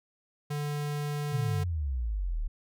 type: tone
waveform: square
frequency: 146.83 Hz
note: D3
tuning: in tune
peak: -31 dBFS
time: 0.5-1.64 s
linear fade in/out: 10 ms
type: exponential sweep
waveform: sine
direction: down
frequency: 131.9 to 35 Hz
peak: -28 dBFS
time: 1.32-2.48 s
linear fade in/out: 10 ms
effects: none